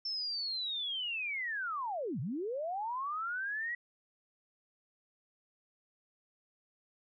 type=linear two-way sweep; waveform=sine; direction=down then up; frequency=5360 to 110.9 to 1949 Hz; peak=-34 dBFS; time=0.05-3.75 s; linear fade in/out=5 ms; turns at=2.2 s; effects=none